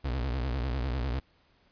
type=tone with vibrato; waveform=35% pulse; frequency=63.6 Hz; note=C2; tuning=48 cents flat; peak=-27 dBFS; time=0.04-1.2 s; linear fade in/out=10 ms; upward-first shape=sine; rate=10 Hz; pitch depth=170 cents each way; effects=pink hiss -66 dBFS RMS until 1.71 s + resampled to 11025 Hz